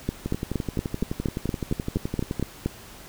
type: two click trains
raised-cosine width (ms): 3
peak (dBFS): -14 / -11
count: 26 / 12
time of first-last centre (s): 0.26-2.397 / 0.09-2.66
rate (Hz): 11.7 / 4.28
effects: pink hiss -45 dBFS RMS until 3.08 s